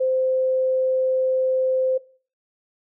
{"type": "tone", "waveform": "sine", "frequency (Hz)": 519, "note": "C5", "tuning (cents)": -14, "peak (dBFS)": -18, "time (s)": [0, 1.98], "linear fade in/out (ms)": 10, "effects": ["noise-tail reverb RT60 0.4 s tail -18 dB re dry"]}